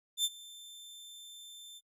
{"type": "tone with ADSR envelope", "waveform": "sawtooth", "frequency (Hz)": 3556, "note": "A7", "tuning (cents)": 18, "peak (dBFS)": -23, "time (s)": [0.17, 1.81], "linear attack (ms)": 74, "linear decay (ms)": 42, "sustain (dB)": -22, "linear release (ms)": 39, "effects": ["noise-tail reverb RT60 0.1 s tail -25 dB re dry", "resampled to 32000 Hz"]}